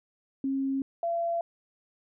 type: tone pair in turn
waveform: sine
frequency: 270.4 / 679 Hz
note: C#4 / F5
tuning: -43 / -49 cents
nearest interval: octave + major third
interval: 1594 cents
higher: second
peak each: -26 dBFS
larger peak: neither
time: 0.44-0.82 / 1.03-1.41 s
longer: neither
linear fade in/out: 2 ms
effects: none